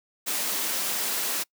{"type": "high-pass noise", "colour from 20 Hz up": "white", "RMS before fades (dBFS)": -28, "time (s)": [0.26, 1.44], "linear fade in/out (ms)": 20, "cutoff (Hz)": 170, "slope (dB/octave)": 96, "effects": ["noise-tail reverb RT60 0.1 s tail -25 dB re dry"]}